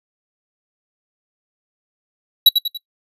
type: tone with echo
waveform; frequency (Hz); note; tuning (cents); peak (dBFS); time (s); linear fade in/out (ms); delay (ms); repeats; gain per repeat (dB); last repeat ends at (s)
square; 3906; B7; -20; -5; 2.46-2.49; 5; 95; 3; -7; 2.775
effects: noise-tail reverb RT60 0.1 s tail -20 dB re dry + resampled to 32000 Hz